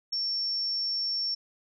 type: tone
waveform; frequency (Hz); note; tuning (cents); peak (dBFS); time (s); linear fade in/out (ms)
sine; 5450; F8; -43; -27; 0.12-1.35; 10
effects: none